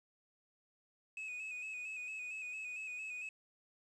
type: tone with vibrato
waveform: triangle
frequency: 2531 Hz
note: D#7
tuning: 29 cents sharp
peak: -40 dBFS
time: 1.17-3.29 s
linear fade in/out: 2 ms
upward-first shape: square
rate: 4.4 Hz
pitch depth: 37 cents each way
effects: resampled to 24000 Hz + 11-bit